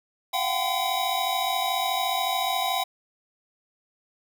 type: tone cluster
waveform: square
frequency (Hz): 692 / 743 / 777 / 1018 / 3821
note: F5 / F#5 / G5 / C6 / A#7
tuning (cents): -16 / +7 / -16 / -48 / +42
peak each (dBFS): -32 / -31 / -30 / -32 / -31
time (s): 0.33-2.84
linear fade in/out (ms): 10
effects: none